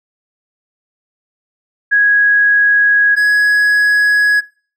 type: tone pair in turn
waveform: sine / triangle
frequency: 1659 / 1673.4 Hz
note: G#6 / G#6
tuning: -2 / +13 cents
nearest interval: unison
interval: 15 cents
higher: second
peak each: -7 dBFS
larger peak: neither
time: 1.91-3.16 / 3.16-4.41 s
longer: neither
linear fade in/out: 20 ms
effects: noise-tail reverb RT60 0.4 s tail -20 dB re dry